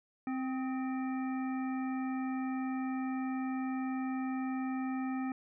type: harmonic tone with a mistuned harmonic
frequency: 261.6 Hz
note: C4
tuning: in tune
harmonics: 1 / 3 / 5 / 7 / 9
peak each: -33 / -43 / -47 / -50 / -52 dBFS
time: 0.27-5.32 s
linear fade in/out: 2 ms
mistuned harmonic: 5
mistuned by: -55 cents
effects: none